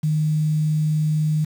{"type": "tone with quantisation", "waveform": "sine", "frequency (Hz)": 154, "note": "D#3", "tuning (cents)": -17, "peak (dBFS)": -17, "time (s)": [0.03, 1.45], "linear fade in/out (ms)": 10, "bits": 7, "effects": []}